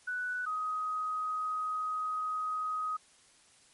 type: tone pair in turn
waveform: sine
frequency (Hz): 1485 / 1256.8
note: F#6 / D#6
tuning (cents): +6 / +17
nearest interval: minor third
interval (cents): 289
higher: first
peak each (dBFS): -32 / -31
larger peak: second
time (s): 0.07-0.46 / 0.46-2.97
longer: second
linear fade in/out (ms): 10
effects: white hiss -62 dBFS RMS until 3.73 s + MP3 48 kbps